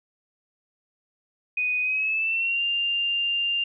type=tone with pitch glide; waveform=sine; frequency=2489 to 2794 Hz; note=D#7 to F7; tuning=0 to 0 cents; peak=-22 dBFS; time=1.57-3.64 s; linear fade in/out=5 ms; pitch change=+200 cents; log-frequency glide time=1.81-2.63 s; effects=none